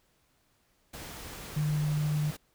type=tone in noise; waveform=sine; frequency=150.4 Hz; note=D3; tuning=42 cents sharp; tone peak=-26 dBFS; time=1.56-2.31 s; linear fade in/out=10 ms; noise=pink; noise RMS=-43 dBFS; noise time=0.93-2.37 s; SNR=+14 dB; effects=pink hiss -70 dBFS RMS until 2.54 s